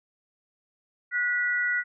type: tone pair together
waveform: sine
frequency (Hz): 1460 / 1955.7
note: F#6 / B6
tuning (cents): -24 / -17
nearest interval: perfect fourth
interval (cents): 507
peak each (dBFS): -26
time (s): 1.11-1.84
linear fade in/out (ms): 50
effects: none